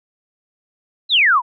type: exponential sweep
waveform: sine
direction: down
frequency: 4186 to 909 Hz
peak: -10 dBFS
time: 1.09-1.42 s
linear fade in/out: 50 ms
effects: none